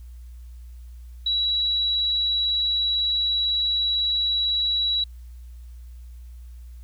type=tone; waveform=sine; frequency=3906 Hz; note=B7; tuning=20 cents flat; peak=-20 dBFS; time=1.26-5.04 s; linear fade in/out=5 ms; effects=added 60 Hz sine -38 dBFS peak until 6.83 s + white hiss -63 dBFS RMS until 6.83 s